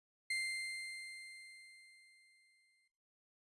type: tone with exponential decay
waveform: 35% pulse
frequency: 2093 Hz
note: C7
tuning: in tune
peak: -33 dBFS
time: 0.3-2.88 s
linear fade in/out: 5 ms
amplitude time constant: 560 ms
effects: noise-tail reverb RT60 0.8 s tail -21 dB re dry + resampled to 24000 Hz